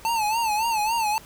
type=tone with vibrato; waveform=square; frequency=883 Hz; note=A5; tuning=6 cents sharp; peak=-22 dBFS; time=0.05-1.18 s; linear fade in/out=0 ms; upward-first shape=sine; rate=3.6 Hz; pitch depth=100 cents each way; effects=pink hiss -47 dBFS RMS until 1.25 s